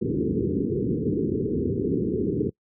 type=low-pass noise; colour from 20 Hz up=white; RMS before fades=-24 dBFS; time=0.01-2.5 s; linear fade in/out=10 ms; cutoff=450 Hz; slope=96 dB/octave; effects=noise-tail reverb RT60 0.1 s tail -24 dB re dry + high-pass 100 Hz 12 dB/octave